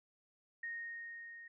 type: tone with level ramp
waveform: sine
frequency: 1858 Hz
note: A#6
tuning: 6 cents flat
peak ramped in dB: -39 to -50 dBFS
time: 0.63-1.48 s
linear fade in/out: 5 ms
effects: none